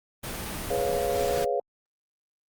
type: noise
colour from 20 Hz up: pink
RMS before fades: -34 dBFS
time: 0.23-1.45 s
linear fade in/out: 10 ms
type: chord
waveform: sine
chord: C# dominant seventh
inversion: second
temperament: equal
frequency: 415.3 / 493.9 / 554.4 / 698.5 Hz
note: G#4 / B4 / C#5 / E#5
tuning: 0 / 0 / 0 / 0 cents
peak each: -30 / -29 / -29 / -30 dBFS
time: 0.7-1.6 s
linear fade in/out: 5 ms
effects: Opus 24 kbps